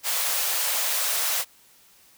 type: high-pass noise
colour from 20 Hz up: white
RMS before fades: -25 dBFS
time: 0.03-1.45 s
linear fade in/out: 50 ms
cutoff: 490 Hz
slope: 48 dB/octave
effects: white hiss -56 dBFS RMS until 2.17 s